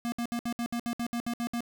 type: tone bursts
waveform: square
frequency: 236.6 Hz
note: A#3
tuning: 26 cents sharp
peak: -30 dBFS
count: 12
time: 0.05-1.606 s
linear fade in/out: 0 ms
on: 71 ms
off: 64 ms
effects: none